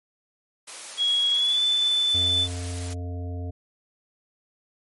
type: high-pass noise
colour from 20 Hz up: white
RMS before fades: -38 dBFS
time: 0.67-2.94 s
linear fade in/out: 10 ms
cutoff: 410 Hz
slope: 12 dB/octave
type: tone with pitch glide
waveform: sine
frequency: 3322 to 3511 Hz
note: G#7 to A7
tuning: 0 to -4 cents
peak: -19 dBFS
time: 0.97-2.48 s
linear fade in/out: 50 ms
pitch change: +96 cents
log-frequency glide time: 1.32-1.62 s
type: harmonic tone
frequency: 88.5 Hz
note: F2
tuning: 23 cents sharp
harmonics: 1 / 3 / 5 / 7 / 8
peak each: -29 / -39 / -43 / -46 / -47 dBFS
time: 2.14-3.51 s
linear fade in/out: 10 ms
effects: MP3 48 kbps